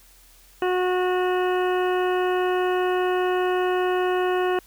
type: harmonic tone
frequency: 365 Hz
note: F#4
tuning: 24 cents flat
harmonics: 1 / 2 / 3 / 4 / 5 / 7 / 8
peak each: -21 / -27 / -31 / -33 / -35 / -38 / -39 dBFS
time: 0.62-4.59 s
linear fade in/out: 2 ms
effects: added 42 Hz sine -54 dBFS peak until 4.66 s + white hiss -54 dBFS RMS until 4.66 s